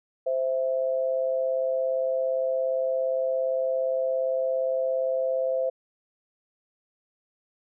sine tone pair together, 521.9 / 659.3 Hz, C5 / E5, -4 / 0 cents, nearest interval major third, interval 404 cents, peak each -24 / -29 dBFS, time 0.26-5.7 s, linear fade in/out 10 ms, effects none

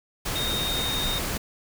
sine tone in noise, 3700 Hz, A#7, 14 cents flat, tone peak -27 dBFS, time 0.35-1.19 s, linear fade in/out 10 ms, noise pink, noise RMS -29 dBFS, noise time 0.25-1.38 s, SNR -1 dB, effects none

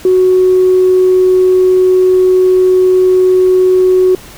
sine tone, 370 Hz, F#4, in tune, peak -4 dBFS, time 0.05-4.15 s, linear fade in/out 2 ms, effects tanh soft clip ceiling 0 dBFS + pink hiss -34 dBFS RMS until 4.37 s

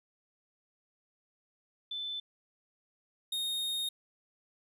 sine / 45% pulse tone pair in turn, 3520 / 3709 Hz, A7 / A#7, 0 / -9 cents, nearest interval minor second, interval 91 cents, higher second, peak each -35 / -32 dBFS, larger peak second, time 1.91-2.2 / 3.32-3.89 s, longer second, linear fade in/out 5 ms, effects resampled to 32000 Hz + 12-bit

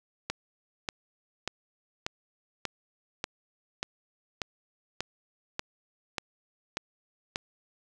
click train, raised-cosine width 0.2 ms, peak -13 dBFS, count 13, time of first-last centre 0.3-7.359 s, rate 1.7 Hz, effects none

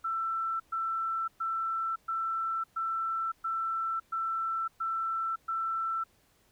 sine tone bursts, 1335 Hz, E6, 22 cents sharp, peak -29 dBFS, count 9, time 0.04-6.04 s, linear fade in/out 10 ms, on 560 ms, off 120 ms, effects pink hiss -67 dBFS RMS until 6.51 s

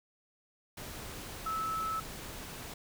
sine tone in noise, 1305 Hz, E6, 18 cents flat, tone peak -32 dBFS, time 1.46-2 s, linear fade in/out 5 ms, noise pink, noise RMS -44 dBFS, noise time 0.77-2.74 s, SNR +9 dB, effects none

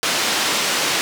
white band-pass noise, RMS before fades -20 dBFS, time 0.03-1.01 s, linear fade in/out 0 ms, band 200 to 5200 Hz, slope 12 dB/octave, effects none

